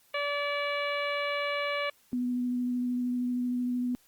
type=harmonic tone; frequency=576 Hz; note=D5; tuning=34 cents flat; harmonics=1 / 2 / 3 / 4 / 5 / 6 / 7; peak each=-32 / -35 / -38 / -34 / -40 / -45 / -46 dBFS; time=0.14-1.9 s; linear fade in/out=5 ms
type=tone with vibrato; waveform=sine; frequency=246.9 Hz; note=B3; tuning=in tune; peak=-27 dBFS; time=2.13-3.95 s; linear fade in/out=0 ms; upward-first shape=triangle; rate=13 Hz; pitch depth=14 cents each way
effects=white hiss -64 dBFS RMS until 4.07 s + Opus 48 kbps